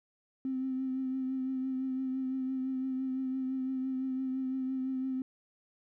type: tone with vibrato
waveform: triangle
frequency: 261.6 Hz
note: C4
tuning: in tune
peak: -27 dBFS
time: 0.45-5.22 s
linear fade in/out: 2 ms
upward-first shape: triangle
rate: 5.9 Hz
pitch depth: 28 cents each way
effects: tanh soft clip ceiling -29 dBFS